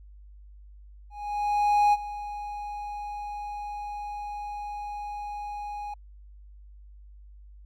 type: tone with ADSR envelope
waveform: triangle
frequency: 827 Hz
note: G#5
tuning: 8 cents flat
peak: -15 dBFS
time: 1.1-5.94 s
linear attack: 830 ms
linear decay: 33 ms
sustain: -16 dB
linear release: 4 ms
effects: added 50 Hz sine -46 dBFS peak until 7.65 s